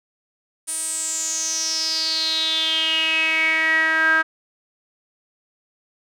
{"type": "tone with band-pass filter sweep", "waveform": "sawtooth", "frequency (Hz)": 319.7, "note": "D#4", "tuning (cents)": 47, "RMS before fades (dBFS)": -21, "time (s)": [0.67, 4.23], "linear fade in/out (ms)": 20, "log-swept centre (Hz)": [9400, 1500], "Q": 8.7, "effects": []}